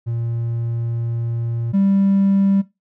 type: tone pair in turn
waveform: triangle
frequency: 116.7 / 196.27 Hz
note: A#2 / G3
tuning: +2 / +2 cents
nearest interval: major sixth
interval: 900 cents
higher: second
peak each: -18 / -10 dBFS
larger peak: second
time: 0.06-1.73 / 1.73-2.62 s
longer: first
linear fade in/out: 20 ms
effects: noise-tail reverb RT60 0.2 s tail -19 dB re dry + tanh soft clip ceiling -7 dBFS